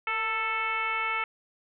sine tone with frequency modulation, 1764 Hz, A6, 4 cents sharp, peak -26 dBFS, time 0.07-1.24 s, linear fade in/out 2 ms, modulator 435 Hz, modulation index 2, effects none

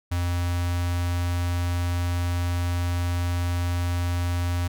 square tone with notch filter, 87.6 Hz, F2, 6 cents sharp, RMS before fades -25 dBFS, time 0.11-4.68 s, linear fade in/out 10 ms, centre 390 Hz, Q 1.1, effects none

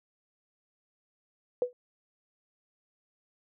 sine tone with exponential decay, 493.9 Hz, B4, in tune, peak -20 dBFS, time 1.62-1.73 s, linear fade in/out 1 ms, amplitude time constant 23 ms, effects none

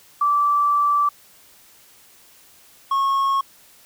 sine / triangle tone pair in turn, 1163 / 1093.3 Hz, D6 / C#6, -17 / -24 cents, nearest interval minor second, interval 107 cents, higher first, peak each -15 dBFS, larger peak neither, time 0.21-1.09 / 2.91-3.41 s, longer first, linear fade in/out 5 ms, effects white hiss -51 dBFS RMS until 3.85 s

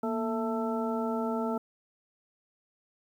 harmonic tone with a mistuned harmonic, 221.6 Hz, A3, 13 cents sharp, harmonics 1 / 2 / 3 / 4 / 6, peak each -31 / -34 / -36 / -37 / -39 dBFS, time 0.03-1.58 s, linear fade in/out 5 ms, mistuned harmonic 1, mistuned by +96 cents, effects 10-bit

